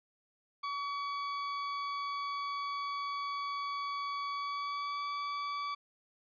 40% pulse tone with pitch glide, 1134 to 1147.8 Hz, C#6 to D6, +39 to -40 cents, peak -34 dBFS, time 0.63-5.75 s, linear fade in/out 10 ms, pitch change +21 cents, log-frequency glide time 4.3-5.05 s, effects resampled to 11025 Hz

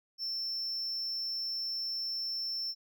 triangle tone, 5370 Hz, E8, 31 cents sharp, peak -32 dBFS, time 0.18-2.75 s, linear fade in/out 50 ms, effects none

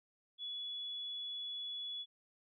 sine tone, 3404 Hz, G#7, 42 cents sharp, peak -40 dBFS, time 0.38-2.06 s, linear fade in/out 50 ms, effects none

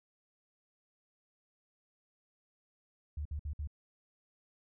sine tone bursts, 74.1 Hz, D2, 16 cents sharp, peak -35 dBFS, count 4, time 3.17-3.674 s, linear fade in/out 5 ms, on 84 ms, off 56 ms, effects none

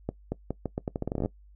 accelerating click train, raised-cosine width 2 ms, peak -16 dBFS, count 17, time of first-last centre 0.09-1.259 s, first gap 230 ms, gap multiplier 0.81, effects noise-tail reverb RT60 0.1 s tail -20 dB re dry + added 50 Hz sine -51 dBFS peak until 1.55 s

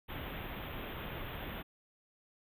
pink band-stop noise, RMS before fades -42 dBFS, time 0.08-1.63 s, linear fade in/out 20 ms, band 3600 to 13000 Hz, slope 96 dB/octave, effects resampled to 32000 Hz

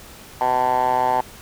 10% pulse tone with band-pass filter, 126.4 Hz, B2, 41 cents sharp, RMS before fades -19 dBFS, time 0.41-1.21 s, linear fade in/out 2 ms, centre 880 Hz, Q 5.9, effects pink hiss -42 dBFS RMS until 1.41 s

